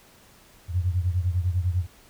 sine beating tone pair, 87.31 / 97.31 Hz, F2 / G2, 0 / -12 cents, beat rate 10 Hz, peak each -23 / -27 dBFS, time 0.68-1.87 s, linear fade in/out 50 ms, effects pink hiss -54 dBFS RMS until 2.09 s

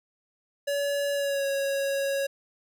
square tone with pitch glide, 568 to 552.5 Hz, C#5 to C#5, +42 to -6 cents, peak -26 dBFS, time 0.67-2.27 s, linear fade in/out 10 ms, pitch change -48 cents, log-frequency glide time 1.13-1.46 s, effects none

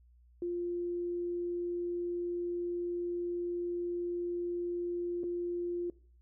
sine tone with dropouts, 349.2 Hz, F4, in tune, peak -32 dBFS, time 0.42-5.9 s, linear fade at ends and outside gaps 2 ms, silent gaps 5.234-5.239 s, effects noise-tail reverb RT60 0.5 s tail -21 dB re dry + added 60 Hz sine -59 dBFS peak until 6.21 s

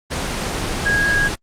sine tone in noise, 1644 Hz, G#6, 18 cents flat, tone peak -15 dBFS, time 0.85-1.29 s, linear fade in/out 20 ms, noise pink, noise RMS -22 dBFS, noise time 0.1-1.36 s, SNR +4 dB, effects low-pass 8000 Hz 12 dB/octave + Opus 24 kbps

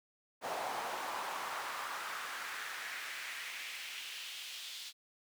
brown noise with high-pass filter sweep, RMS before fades -42 dBFS, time 0.41-4.93 s, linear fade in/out 50 ms, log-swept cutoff 690 to 3700 Hz, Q 2, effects none

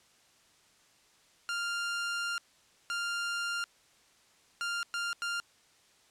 sawtooth tone bursts at uneven times, 1396.9 Hz, F6, in tune, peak -28 dBFS, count 5, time 1.49-2.38 / 2.9-3.64 / 4.61-4.83 / 4.94-5.13 / 5.22-5.4 s, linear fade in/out 0 ms, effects white hiss -64 dBFS RMS until 6.1 s + low-pass 8000 Hz 12 dB/octave

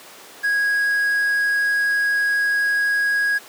triangle tone with quantisation, 1652 Hz, G#6, 10 cents flat, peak -15 dBFS, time 0.43-3.39 s, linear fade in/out 20 ms, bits 7, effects pink hiss -41 dBFS RMS until 3.48 s + high-pass 400 Hz 12 dB/octave

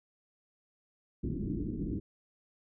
white low-pass noise, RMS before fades -35 dBFS, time 1.23-2 s, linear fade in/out 10 ms, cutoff 340 Hz, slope 48 dB/octave, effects none

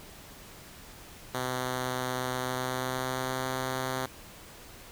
5% pulse tone with pitch glide, 127.4 to 130 Hz, C3 to C3, -46 to -11 cents, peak -19 dBFS, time 1.34-4.06 s, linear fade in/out 5 ms, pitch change +35 cents, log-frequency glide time 2.34-3.45 s, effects pink hiss -49 dBFS RMS until 4.91 s

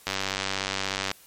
click train, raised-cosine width 0.2 ms, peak -9 dBFS, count 102, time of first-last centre 0.07-1.114 s, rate 96.7 Hz, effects white hiss -53 dBFS RMS until 1.26 s + MP3 64 kbps

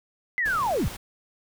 sine linear sweep, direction down, 2059 to 32.57 Hz, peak -22 dBFS, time 0.38-0.88 s, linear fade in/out 0 ms
pink noise, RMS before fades -38 dBFS, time 0.45-0.97 s, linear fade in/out 10 ms
effects none

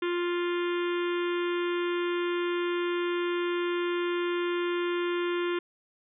harmonic tone, 350 Hz, F4, 4 cents sharp, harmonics 1 / 3 / 4 / 5 / 6 / 7 / 8 / 9 / 10, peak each -27 / -37 / -39 / -41 / -43 / -44 / -45 / -46 / -47 dBFS, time 0.02-5.59 s, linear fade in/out 5 ms, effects none

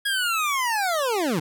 25% pulse linear sweep, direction down, 1661.2 to 138.59 Hz, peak -18 dBFS, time 0.05-1.4 s, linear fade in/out 10 ms, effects none

